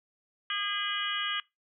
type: harmonic tone with a mistuned harmonic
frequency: 407.5 Hz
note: G#4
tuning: 33 cents flat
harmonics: 3 / 4 / 5 / 6 / 7 / 8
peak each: -36 / -36 / -38 / -41 / -34 / -37 dBFS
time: 0.5-1.4 s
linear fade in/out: 2 ms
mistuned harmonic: 7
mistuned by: +54 cents
effects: noise-tail reverb RT60 0.2 s tail -22 dB re dry